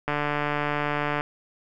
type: click train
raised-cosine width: 0.5 ms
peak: -11 dBFS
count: 167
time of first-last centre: 0.08-1.209 s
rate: 147 Hz
effects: none